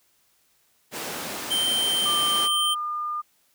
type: high-pass noise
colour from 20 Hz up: pink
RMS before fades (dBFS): -33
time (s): 0.91-2.49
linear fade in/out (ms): 50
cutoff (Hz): 240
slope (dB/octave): 12
type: tone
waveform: square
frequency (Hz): 3122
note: G7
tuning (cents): -8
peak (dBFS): -22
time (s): 1.5-2.75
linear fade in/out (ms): 20
type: tone with pitch glide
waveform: sine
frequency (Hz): 1188 to 1209.5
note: D6 to D#6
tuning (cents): +20 to -49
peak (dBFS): -26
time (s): 2.05-3.22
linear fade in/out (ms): 20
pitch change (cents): +31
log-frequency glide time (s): 2.42-2.73
effects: white hiss -65 dBFS RMS until 3.54 s